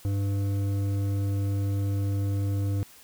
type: tone with hard clipping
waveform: triangle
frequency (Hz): 99.4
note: G2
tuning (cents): +25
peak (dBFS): -26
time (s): 0.05-2.83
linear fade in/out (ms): 0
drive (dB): 13
effects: white hiss -52 dBFS RMS until 3.03 s